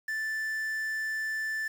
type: tone with quantisation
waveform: triangle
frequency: 1760 Hz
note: A6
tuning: in tune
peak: -28 dBFS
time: 0.08-1.68 s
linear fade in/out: 5 ms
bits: 8
effects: none